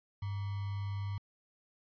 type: tone with sample-and-hold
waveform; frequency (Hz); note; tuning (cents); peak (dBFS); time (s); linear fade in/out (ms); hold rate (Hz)
sine; 99.8; G2; +32; -34; 0.22-1.18; 5; 1050
effects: resampled to 11025 Hz